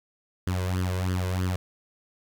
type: tone with flanger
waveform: sawtooth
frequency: 91.8 Hz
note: F#2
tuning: 13 cents flat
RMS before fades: -27 dBFS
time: 0.47-1.56 s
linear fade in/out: 0 ms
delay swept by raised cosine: 0.62 to 2.02 ms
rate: 3.1 Hz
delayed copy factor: +0.75
effects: none